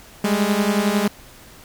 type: beating tone pair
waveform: sawtooth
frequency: 200.2 / 211.2 Hz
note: G3 / G#3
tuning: +37 / +29 cents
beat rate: 11 Hz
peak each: -16 dBFS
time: 0.24-1.08 s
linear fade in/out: 5 ms
effects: pink hiss -45 dBFS RMS until 1.64 s